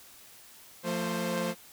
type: tone cluster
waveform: sawtooth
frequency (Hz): 174.4 / 223.7 / 525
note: F3 / A3 / C5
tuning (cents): -2 / +29 / +6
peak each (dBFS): -30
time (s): 0.83-1.55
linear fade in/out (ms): 50
effects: white hiss -53 dBFS RMS until 1.72 s